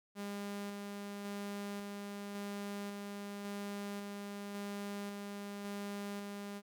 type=tone with tremolo; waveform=sawtooth; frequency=202.3 Hz; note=G#3; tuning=45 cents flat; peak=-36 dBFS; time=0.15-6.62 s; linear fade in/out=50 ms; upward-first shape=square; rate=0.91 Hz; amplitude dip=25%; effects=none